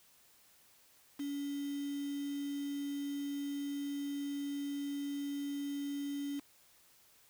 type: tone with quantisation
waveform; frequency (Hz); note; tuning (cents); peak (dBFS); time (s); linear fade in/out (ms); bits
sine; 283.7; C#4; +40; -36; 1.19-6.4; 10; 8
effects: white hiss -65 dBFS RMS until 7.29 s